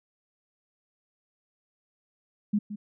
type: tone with echo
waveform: sine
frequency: 207.7 Hz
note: G#3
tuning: in tune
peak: -21 dBFS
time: 2.53-2.59 s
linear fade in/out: 10 ms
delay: 170 ms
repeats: 1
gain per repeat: -12 dB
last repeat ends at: 2.76 s
effects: none